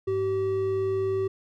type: tone pair together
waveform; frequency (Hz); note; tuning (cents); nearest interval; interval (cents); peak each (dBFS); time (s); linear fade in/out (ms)
triangle; 101.6 / 383.6; G#2 / G4; -38 / -37; octave + major seventh; 2301; -32 / -22; 0.07-1.28; 10
effects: none